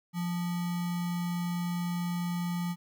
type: tone with sample-and-hold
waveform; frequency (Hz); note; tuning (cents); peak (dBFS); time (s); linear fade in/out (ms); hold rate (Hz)
sine; 174.61; F3; 0; -29; 0.13-2.76; 50; 1050
effects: none